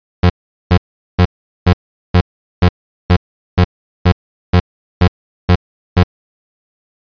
30% pulse tone bursts, 89.4 Hz, F2, 41 cents sharp, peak -3 dBFS, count 13, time 0.23-6.034 s, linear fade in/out 5 ms, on 68 ms, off 410 ms, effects resampled to 11025 Hz

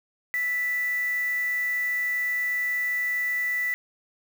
sine tone with quantisation, 1975.5 Hz, B6, in tune, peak -24 dBFS, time 0.34-3.74 s, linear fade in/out 0 ms, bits 6, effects none

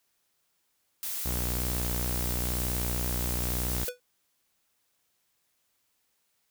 blue noise, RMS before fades -34 dBFS, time 1.03-3.89 s, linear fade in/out 0 ms
sawtooth tone with vibrato, 61 Hz, B1, 21 cents flat, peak -26 dBFS, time 1.25-3.85 s, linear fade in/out 10 ms, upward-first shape square, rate 18 Hz, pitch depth 11 cents each way
square tone with exponential decay, 493.9 Hz, B4, in tune, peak -29 dBFS, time 3.88-4 s, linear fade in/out 2 ms, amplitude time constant 24 ms
effects white hiss -74 dBFS RMS until 6.5 s

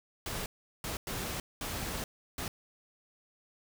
pink noise bursts at uneven times, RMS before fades -37 dBFS, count 5, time 0.26-0.46 / 0.84-0.97 / 1.07-1.4 / 1.61-2.04 / 2.38-2.48 s, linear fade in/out 2 ms, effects none

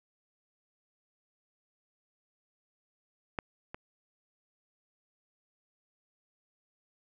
clicks, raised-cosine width 0.5 ms, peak -17 / -25 dBFS, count 2, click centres 3.388 / 3.745 s, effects none

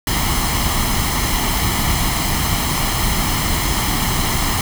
pink noise with comb filter, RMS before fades -18 dBFS, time 0.07-4.61 s, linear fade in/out 2 ms, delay 0.97 ms, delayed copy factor +0.6, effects none

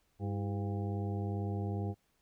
harmonic tone with a mistuned harmonic, 100 Hz, G2, 35 cents sharp, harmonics 1 / 2 / 3 / 4 / 5 / 7 / 8, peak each -34 / -40 / -44 / -44 / -49 / -49 / -49 dBFS, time 0.19-1.95 s, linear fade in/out 50 ms, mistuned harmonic 3, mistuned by +99 cents, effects pink hiss -75 dBFS RMS until 2.21 s

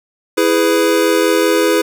square chord, E major, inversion none, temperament equal with one note detuned, 329.6 / 415.3 / 499.9 Hz, E4 / G#4 / B4, 0 / 0 / +21 cents, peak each -16 dBFS, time 0.37-1.82 s, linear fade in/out 10 ms, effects none

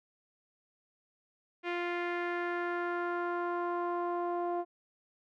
sawtooth tone with low-pass filter sweep, 349.2 Hz, F4, in tune, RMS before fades -34 dBFS, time 1.63-4.65 s, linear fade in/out 50 ms, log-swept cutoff 2400 to 810 Hz, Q 2.5, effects none

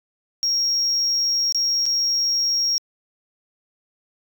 sine tone with dropouts, 5588 Hz, F8, in tune, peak -16 dBFS, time 0.43-2.78 s, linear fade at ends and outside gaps 0 ms, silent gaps 1.523-1.547 / 1.856-1.863 s, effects tanh soft clip ceiling -16 dBFS

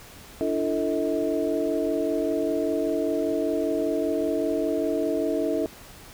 sine tone cluster, 292.1 / 337.2 / 444.9 / 638 Hz, D4 / E4 / A4 / D#5, -9 / +39 / +19 / +43 cents, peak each -28 dBFS, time 0.41-5.66 s, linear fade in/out 0 ms, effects pink hiss -46 dBFS RMS until 6.13 s

